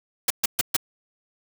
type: noise bursts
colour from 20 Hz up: white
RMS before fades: -20 dBFS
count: 4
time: 0.28-0.766 s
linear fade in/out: 5 ms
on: 24 ms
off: 130 ms
effects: none